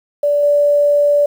sine tone with level steps, 581 Hz, D5, 19 cents flat, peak -11 / -9 dBFS, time 0.23-1.26 s, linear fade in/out 5 ms, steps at 0.43 s, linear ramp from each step 2 ms, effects 7-bit

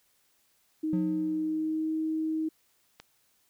sine tone with pitch glide, 312.5 to 316.1 Hz, D#4 to D#4, +8 to +27 cents, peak -27 dBFS, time 0.83-2.49 s, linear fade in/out 10 ms, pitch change +19 cents, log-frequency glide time 1.43-1.94 s
triangle tone with exponential decay, 179.9 Hz, F#3, 48 cents flat, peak -24 dBFS, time 0.93-1.9 s, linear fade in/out 2 ms, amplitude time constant 210 ms
click, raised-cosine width 0.2 ms, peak -27 dBFS, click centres 3 s
effects white hiss -69 dBFS RMS until 3.49 s

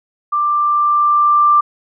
sine tone with level ramp, 1182 Hz, D6, 11 cents sharp, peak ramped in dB -13 to -7 dBFS, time 0.32-1.61 s, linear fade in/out 10 ms, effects none

